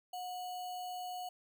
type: tone with sample-and-hold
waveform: sine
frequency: 727 Hz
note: F#5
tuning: 31 cents flat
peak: -39 dBFS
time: 0.13-1.29 s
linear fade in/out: 5 ms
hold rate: 3675 Hz
effects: none

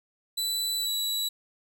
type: tone with pitch glide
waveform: sawtooth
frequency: 3978 to 3923 Hz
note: B7 to B7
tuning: +12 to -12 cents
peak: -24 dBFS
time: 0.37-1.29 s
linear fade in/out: 10 ms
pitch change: -24 cents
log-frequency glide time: 0.77-0.89 s
effects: none

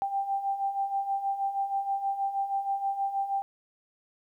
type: beating tone pair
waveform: sine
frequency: 784 / 790.3 Hz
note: G5 / G5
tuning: 0 / +14 cents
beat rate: 6.3 Hz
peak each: -34 / -28 dBFS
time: 0.02-3.42 s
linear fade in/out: 0 ms
effects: 11-bit

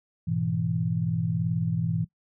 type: chord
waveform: sine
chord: E major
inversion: first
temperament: equal with one note detuned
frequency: 103.83 / 122.26 / 164.81 Hz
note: G#2 / B2 / E3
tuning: 0 / -17 / 0 cents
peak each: -31 / -30 / -26 dBFS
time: 0.27-2.05 s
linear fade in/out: 10 ms
effects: noise-tail reverb RT60 0.1 s tail -19 dB re dry

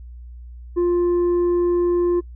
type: tone with tanh clipping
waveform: sine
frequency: 350.4 Hz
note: F4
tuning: 6 cents sharp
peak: -16 dBFS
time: 0.76-2.21 s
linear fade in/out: 20 ms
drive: 3 dB
effects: noise-tail reverb RT60 0.1 s tail -22 dB re dry + added 60 Hz sine -35 dBFS peak until 2.35 s

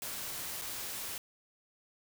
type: noise with dropouts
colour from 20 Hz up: white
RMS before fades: -40 dBFS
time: 0.02-1.18 s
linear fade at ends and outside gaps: 1 ms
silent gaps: 0.615-0.619 s
effects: none

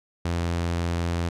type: tone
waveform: sawtooth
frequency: 85.4 Hz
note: F2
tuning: 38 cents flat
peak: -20 dBFS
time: 0.25-1.29 s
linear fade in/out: 5 ms
effects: low-pass 8000 Hz 12 dB/octave

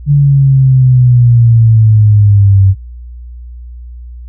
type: exponential sweep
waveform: sine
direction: down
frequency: 145.5 to 95.2 Hz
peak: -3 dBFS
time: 0.06-2.75 s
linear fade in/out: 50 ms
effects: noise-tail reverb RT60 0.1 s tail -20 dB re dry + added 60 Hz sine -25 dBFS peak until 4.28 s

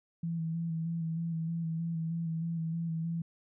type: tone with vibrato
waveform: sine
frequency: 164.81 Hz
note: E3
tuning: in tune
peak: -31 dBFS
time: 0.23-3.22 s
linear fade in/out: 5 ms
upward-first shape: square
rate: 3.2 Hz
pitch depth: 24 cents each way
effects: none

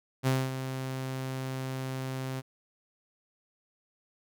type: tone with ADSR envelope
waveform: sawtooth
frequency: 131.4 Hz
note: C3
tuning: 8 cents sharp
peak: -19 dBFS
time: 0.23-2.42 s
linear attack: 40 ms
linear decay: 230 ms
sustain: -10 dB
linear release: 33 ms
effects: none

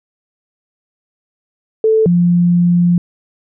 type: tone pair in turn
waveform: sine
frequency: 440 / 174.61 Hz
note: A4 / F3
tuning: 0 / 0 cents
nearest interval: octave + major third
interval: 1600 cents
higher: first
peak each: -8 dBFS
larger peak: neither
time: 1.84-2.06 / 2.06-2.98 s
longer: second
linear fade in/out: 2 ms
effects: none

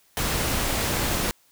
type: noise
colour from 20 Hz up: pink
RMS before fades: -25 dBFS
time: 0.17-1.31 s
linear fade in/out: 0 ms
effects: white hiss -61 dBFS RMS until 1.51 s

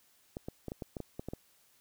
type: clicks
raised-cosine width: 2 ms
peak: -25 dBFS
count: 10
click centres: 0.369 / 0.485 / 0.683 / 0.719 / 0.822 / 0.968 / 1.003 / 1.195 / 1.286 / 1.335 s
effects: white hiss -67 dBFS RMS until 1.8 s

